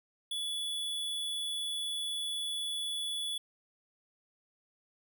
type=tone; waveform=square; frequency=3424 Hz; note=A7; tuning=48 cents flat; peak=-34 dBFS; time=0.31-3.38 s; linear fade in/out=5 ms; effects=none